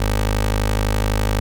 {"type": "tone with notch filter", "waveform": "15% pulse", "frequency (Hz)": 51.91, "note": "G#1", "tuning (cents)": 0, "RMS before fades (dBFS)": -19, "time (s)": [0, 1.4], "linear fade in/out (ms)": 5, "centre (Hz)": 160, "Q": 1.1, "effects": []}